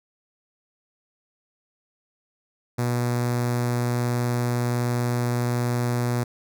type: tone with notch filter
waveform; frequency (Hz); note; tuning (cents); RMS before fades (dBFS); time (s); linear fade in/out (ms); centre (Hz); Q
sawtooth; 121.3; B2; -31; -24; 2.78-6.24; 10; 3000; 1.4
effects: none